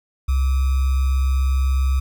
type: tone with sample-and-hold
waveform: sine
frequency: 66.3 Hz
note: C2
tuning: 23 cents sharp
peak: -15 dBFS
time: 0.28-2 s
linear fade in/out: 10 ms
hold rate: 1225 Hz
effects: none